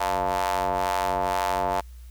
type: ring-modulated tone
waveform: sawtooth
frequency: 92.7 Hz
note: F#2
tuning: 4 cents sharp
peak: -16 dBFS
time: 0-1.81 s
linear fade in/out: 10 ms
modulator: 789 Hz
effects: added 60 Hz sine -40 dBFS peak until 2.1 s + white hiss -59 dBFS RMS until 2.1 s